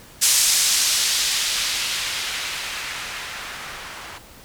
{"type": "noise with low-pass filter sweep", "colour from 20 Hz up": "violet", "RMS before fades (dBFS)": -23, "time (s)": [0.21, 4.19], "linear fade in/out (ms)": 20, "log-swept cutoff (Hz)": [6800, 1100], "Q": 0.88, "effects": ["pink hiss -45 dBFS RMS until 4.44 s"]}